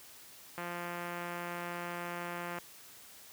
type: click train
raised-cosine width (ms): 0.5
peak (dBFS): -25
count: 350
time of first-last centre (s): 0.58-2.586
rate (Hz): 174
effects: white hiss -54 dBFS RMS until 3.32 s + high-pass 60 Hz 12 dB/octave